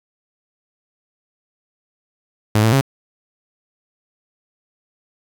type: tone with pitch steps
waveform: sawtooth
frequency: 107.2 / 111.8 / 136.1 Hz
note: A2 / A2 / C#3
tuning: -45 / +28 / -31 cents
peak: -8 dBFS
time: 2.55-2.811 s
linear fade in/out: 5 ms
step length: 87 ms
effects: 7-bit